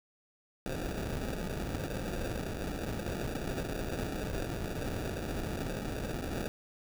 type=noise with sample-and-hold; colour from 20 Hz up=pink; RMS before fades=-36 dBFS; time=0.66-6.48 s; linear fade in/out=0 ms; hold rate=1050 Hz; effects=none